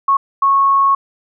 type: tone bursts at uneven times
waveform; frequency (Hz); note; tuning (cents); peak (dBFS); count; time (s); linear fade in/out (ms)
sine; 1100; C#6; -14; -9; 2; 0.08-0.17 / 0.42-0.95; 5
effects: none